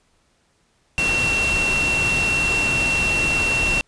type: tone in noise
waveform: sine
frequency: 2721 Hz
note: F7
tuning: 46 cents flat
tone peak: -18 dBFS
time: 0.98-3.81 s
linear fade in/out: 0 ms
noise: pink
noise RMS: -25 dBFS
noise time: 0.98-3.81 s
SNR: +4 dB
effects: pink hiss -63 dBFS RMS until 3.87 s + resampled to 22050 Hz